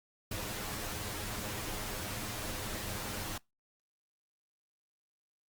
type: noise with comb filter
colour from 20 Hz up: pink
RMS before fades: -39 dBFS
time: 0.31-3.38 s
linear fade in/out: 5 ms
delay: 9.6 ms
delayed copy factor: +0.55
effects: noise-tail reverb RT60 0.2 s tail -25 dB re dry + Opus 48 kbps